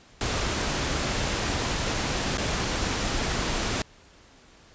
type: noise with dropouts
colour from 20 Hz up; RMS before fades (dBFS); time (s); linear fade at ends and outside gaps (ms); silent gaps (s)
pink; -27; 0.21-3.82; 1; 2.373-2.381
effects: pink hiss -54 dBFS RMS until 4.74 s + resampled to 16000 Hz